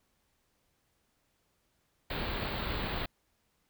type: band-stop noise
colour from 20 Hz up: pink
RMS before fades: -35 dBFS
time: 2.1-3.06 s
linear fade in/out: 5 ms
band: 4500 to 16000 Hz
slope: 96 dB/octave
effects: pink hiss -75 dBFS RMS until 3.69 s